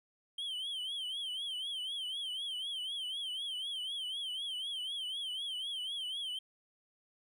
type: tone with vibrato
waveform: triangle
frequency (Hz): 3163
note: G7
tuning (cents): +15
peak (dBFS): -35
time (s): 0.38-6.39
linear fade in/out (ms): 5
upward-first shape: triangle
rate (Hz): 4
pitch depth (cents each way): 140
effects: none